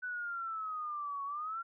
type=exponential two-way sweep; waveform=sine; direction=down then up; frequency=1501 to 1108.7 to 1386 Hz; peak=-36 dBFS; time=0.02-1.63 s; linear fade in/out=20 ms; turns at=1.24 s; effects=none